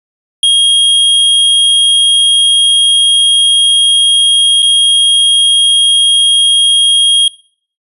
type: tone with dropouts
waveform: square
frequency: 3258 Hz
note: G#7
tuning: 34 cents flat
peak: -6 dBFS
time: 0.43-7.28 s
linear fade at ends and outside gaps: 2 ms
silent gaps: 4.622-4.627 s
effects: noise-tail reverb RT60 0.5 s tail -22 dB re dry + resampled to 32000 Hz